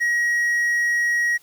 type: tone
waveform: triangle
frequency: 1900 Hz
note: A#6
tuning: 33 cents sharp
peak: -16 dBFS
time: 0-1.38 s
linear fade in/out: 20 ms
effects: white hiss -55 dBFS RMS until 1.42 s